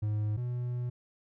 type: tone pair in turn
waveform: triangle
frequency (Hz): 105.9 / 122.64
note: G#2 / B2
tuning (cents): +34 / -12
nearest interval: minor third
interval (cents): 254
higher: second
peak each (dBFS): -26 / -29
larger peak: first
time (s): 0.02-0.37 / 0.37-0.9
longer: second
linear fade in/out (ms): 10
effects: none